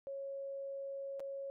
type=tone with dropouts; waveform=sine; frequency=550 Hz; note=C#5; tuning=14 cents flat; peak=-40 dBFS; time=0.07-1.5 s; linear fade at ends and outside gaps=0 ms; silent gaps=1.196-1.203 s; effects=none